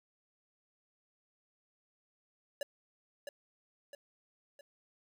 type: tone with echo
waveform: square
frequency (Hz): 570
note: C#5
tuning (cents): +48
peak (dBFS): -35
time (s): 2.61-2.63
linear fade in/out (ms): 2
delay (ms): 660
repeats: 3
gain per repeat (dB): -6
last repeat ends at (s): 4.61
effects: none